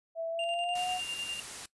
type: tone with pitch glide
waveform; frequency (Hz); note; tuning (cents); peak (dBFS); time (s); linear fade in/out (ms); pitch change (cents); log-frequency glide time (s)
sine; 659.3 to 731.5; E5 to F#5; 0 to -20; -31; 0.15-1.01; 50; +180; 0.3-0.89
type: tone with tremolo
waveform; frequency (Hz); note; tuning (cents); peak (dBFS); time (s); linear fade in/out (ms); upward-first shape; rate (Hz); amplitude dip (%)
triangle; 2794; F7; 0; -31; 0.39-1.4; 2; square; 10; 45
type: noise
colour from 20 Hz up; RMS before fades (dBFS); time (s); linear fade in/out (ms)
white; -42; 0.75-1.66; 5
effects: noise-tail reverb RT60 0.1 s tail -19 dB re dry + resampled to 24000 Hz